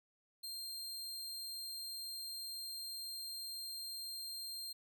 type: tone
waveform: sawtooth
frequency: 4186 Hz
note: C8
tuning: in tune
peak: -40 dBFS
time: 0.43-4.73 s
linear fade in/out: 10 ms
effects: none